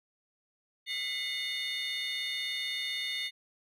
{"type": "tone cluster", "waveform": "triangle", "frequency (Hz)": [2021, 2157, 2901, 3618, 4335], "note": ["B6", "C#7", "F#7", "A7", "C#8"], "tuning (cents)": [39, -48, -35, 48, -39], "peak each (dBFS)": [-37, -38, -39, -33, -40], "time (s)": [0.86, 3.31], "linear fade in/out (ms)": 50, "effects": ["tanh soft clip ceiling -25 dBFS"]}